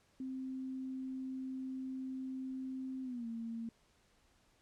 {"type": "tone with pitch glide", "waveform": "sine", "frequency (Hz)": [261.6, 229.1], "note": ["C4", "A#3"], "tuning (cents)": [0, -30], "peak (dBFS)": -39, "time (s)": [0.2, 3.69], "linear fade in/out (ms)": 2, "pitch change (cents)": -230, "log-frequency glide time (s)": [3.03, 3.27], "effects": ["pink hiss -71 dBFS RMS until 4.61 s", "low-pass 9000 Hz 12 dB/octave"]}